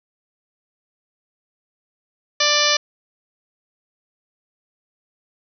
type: harmonic tone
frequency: 590 Hz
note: D5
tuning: 8 cents sharp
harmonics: 1 / 2 / 3 / 4 / 5 / 6 / 7 / 8 / 9 / 10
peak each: -24 / -24 / -24 / -24 / -24 / -24 / -24 / -24 / -24 / -24 dBFS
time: 2.4-2.77 s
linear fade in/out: 5 ms
effects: none